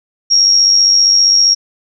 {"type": "tone with amplitude modulation", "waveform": "sine", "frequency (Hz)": 5588, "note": "F8", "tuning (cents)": 0, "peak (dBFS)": -4, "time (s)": [0.3, 1.55], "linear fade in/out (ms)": 20, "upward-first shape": "sine", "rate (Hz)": 95.2, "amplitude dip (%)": 50, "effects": []}